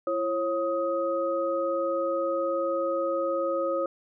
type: tone cluster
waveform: sine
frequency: 337.2 / 544 / 1256 Hz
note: E4 / C#5 / D#6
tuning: +39 / -33 / +16 cents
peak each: -32 / -26 / -32 dBFS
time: 0.07-3.86 s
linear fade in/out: 2 ms
effects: none